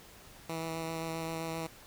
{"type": "tone with vibrato", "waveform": "10% pulse", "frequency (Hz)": 163, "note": "E3", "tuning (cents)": -19, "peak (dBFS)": -27, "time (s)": [0.49, 1.67], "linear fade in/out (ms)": 5, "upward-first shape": "square", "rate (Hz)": 7.6, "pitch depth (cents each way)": 9, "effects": ["pink hiss -54 dBFS RMS until 1.86 s"]}